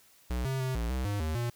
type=tone with pitch steps; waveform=square; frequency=61.4 / 132.8 / 130.2 / 57.5 / 64.2 / 102.2 / 78.4 / 119.3 Hz; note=B1 / C3 / C3 / A#1 / C2 / G#2 / D#2 / A#2; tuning=-9 / +26 / -8 / -23 / -32 / -27 / +14 / +41 cents; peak=-30 dBFS; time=0.3-1.5 s; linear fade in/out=5 ms; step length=150 ms; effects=white hiss -61 dBFS RMS until 1.55 s